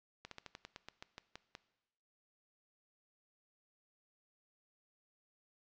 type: slowing click train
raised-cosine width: 0.2 ms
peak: -29 dBFS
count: 12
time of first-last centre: 0.25-1.551 s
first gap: 63 ms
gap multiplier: 1.12
effects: noise-tail reverb RT60 1.0 s tail -18 dB re dry + low-pass 6000 Hz 12 dB/octave